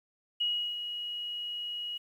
sine tone with ADSR envelope, 2900 Hz, F#7, 35 cents flat, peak -26 dBFS, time 0.4-1.98 s, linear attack 11 ms, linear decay 340 ms, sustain -8 dB, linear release 12 ms, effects 10-bit

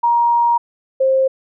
sine tone pair in turn, 944 / 529.8 Hz, A#5 / C5, +22 / +22 cents, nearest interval minor seventh, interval 1000 cents, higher first, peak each -11 dBFS, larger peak neither, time 0.03-0.58 / 1-1.28 s, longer first, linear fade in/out 10 ms, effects none

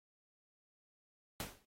pink noise with exponential decay, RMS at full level -38 dBFS, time 1.4-1.65 s, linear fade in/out 1 ms, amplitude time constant 53 ms, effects AAC 48 kbps

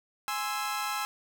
sawtooth chord, Ab augmented, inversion none, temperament equal, 830.6 / 1046.5 / 1318.5 Hz, Ab5 / C6 / E6, 0 / 0 / 0 cents, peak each -31 / -33 / -30 dBFS, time 0.28-1.05 s, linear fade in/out 0 ms, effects none

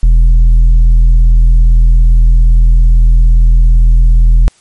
triangle tone with tanh clipping, 41.2 Hz, E1, in tune, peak -3 dBFS, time 0.03-4.48 s, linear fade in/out 0 ms, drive 9 dB, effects white hiss -48 dBFS RMS until 4.6 s + MP3 48 kbps

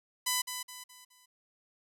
5% pulse tone with echo, 1000 Hz, B5, 21 cents sharp, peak -16 dBFS, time 0.26-0.42 s, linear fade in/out 10 ms, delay 210 ms, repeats 4, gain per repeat -8 dB, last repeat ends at 1.26 s, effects none

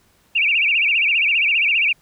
sine tone with vibrato, 2523 Hz, D#7, 23 cents sharp, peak -14 dBFS, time 0.35-1.93 s, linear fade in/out 10 ms, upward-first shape sine, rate 15 Hz, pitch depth 190 cents each way, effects pink hiss -58 dBFS RMS until 2.01 s

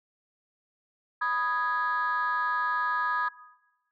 sine chord, G# minor, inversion first, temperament equal, 987.8 / 1244.5 / 1661.2 Hz, B5 / D#6 / G#6, 0 / 0 / 0 cents, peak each -30 / -28 / -28 dBFS, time 1.21-3.29 s, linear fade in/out 10 ms, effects noise-tail reverb RT60 1.0 s tail -18 dB re dry + tanh soft clip ceiling -19 dBFS

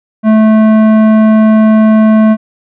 sine tone with tanh clipping, 217.9 Hz, A3, 17 cents flat, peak -5 dBFS, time 0.23-2.37 s, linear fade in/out 50 ms, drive 14 dB, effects none

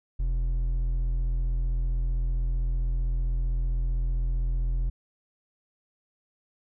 sine tone with hard clipping, 42.23 Hz, E1, 43 cents sharp, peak -25 dBFS, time 0.19-4.9 s, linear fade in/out 10 ms, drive 5 dB, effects none

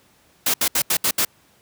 white noise bursts at uneven times, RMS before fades -19 dBFS, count 6, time 0.46-0.54 / 0.61-0.68 / 0.75-0.82 / 0.9-0.97 / 1.04-1.11 / 1.18-1.25 s, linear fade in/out 5 ms, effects pink hiss -57 dBFS RMS until 1.61 s + high-pass 80 Hz 12 dB/octave

